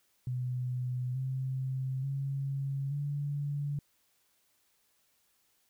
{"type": "tone with pitch steps", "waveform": "sine", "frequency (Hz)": [125.5, 131.36, 137.49, 143.91], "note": ["B2", "C3", "C#3", "D3"], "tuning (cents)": [28, 7, -14, -35], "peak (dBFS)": -31, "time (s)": [0.27, 3.79], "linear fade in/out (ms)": 2, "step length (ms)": 880, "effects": ["white hiss -72 dBFS RMS until 5.69 s"]}